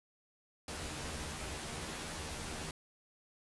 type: noise with comb filter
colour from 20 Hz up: pink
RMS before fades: -42 dBFS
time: 0.68-2.71 s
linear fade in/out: 2 ms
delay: 13 ms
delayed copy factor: +0.85
effects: resampled to 24000 Hz